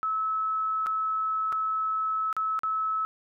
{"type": "tone with dropouts", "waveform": "sine", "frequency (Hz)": 1298, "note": "E6", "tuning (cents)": -27, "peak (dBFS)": -25, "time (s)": [0.03, 3.05], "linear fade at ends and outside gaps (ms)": 0, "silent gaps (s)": [[0.862, 0.868], [1.523, 1.527], [2.328, 2.366], [2.591, 2.634]], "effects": []}